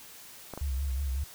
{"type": "clicks", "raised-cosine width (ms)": 1, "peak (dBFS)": -24, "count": 2, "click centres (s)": [0.537, 0.576]}
{"type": "tone with vibrato", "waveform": "sine", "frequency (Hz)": 67.6, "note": "C#2", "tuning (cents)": -43, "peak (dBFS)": -28, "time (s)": [0.61, 1.24], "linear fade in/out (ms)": 5, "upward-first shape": "sine", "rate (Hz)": 5.4, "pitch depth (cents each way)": 93}
{"effects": ["white hiss -49 dBFS RMS until 1.34 s"]}